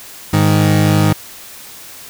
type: tone pair together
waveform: 30% pulse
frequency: 103.83 / 155.57 Hz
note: G#2 / D#3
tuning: 0 / 0 cents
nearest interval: perfect fifth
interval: 700 cents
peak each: -10 dBFS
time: 0.33-1.13 s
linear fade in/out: 5 ms
effects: white hiss -35 dBFS RMS until 2.09 s